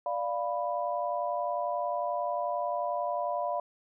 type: chord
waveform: sine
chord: B diminished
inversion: first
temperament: equal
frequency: 587.3 / 698.5 / 987.8 Hz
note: D5 / F5 / B5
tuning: 0 / 0 / 0 cents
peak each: -33 / -32 / -34 dBFS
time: 0.06-3.6 s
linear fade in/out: 2 ms
effects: none